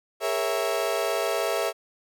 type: chord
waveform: 35% pulse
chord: A# half-diminished seventh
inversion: third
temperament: equal with one note detuned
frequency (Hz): 409.6 / 466.2 / 554.4 / 659.3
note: G#4 / A#4 / C#5 / E5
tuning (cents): -24 / 0 / 0 / 0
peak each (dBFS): -29 / -29 / -29 / -26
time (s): 0.2-1.73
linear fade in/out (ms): 50
effects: none